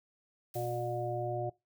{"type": "noise with exponential decay", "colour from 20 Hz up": "blue", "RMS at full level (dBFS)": -47, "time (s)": [0.54, 1.46], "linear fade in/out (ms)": 2, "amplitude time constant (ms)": 200}
{"type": "harmonic tone", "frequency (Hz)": 120.1, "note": "B2", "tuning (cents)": -48, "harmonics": [1, 3, 5, 6], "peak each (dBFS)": [-38, -38, -38, -38], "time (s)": [0.55, 1.5], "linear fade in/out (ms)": 10}
{"effects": ["noise-tail reverb RT60 0.2 s tail -21 dB re dry"]}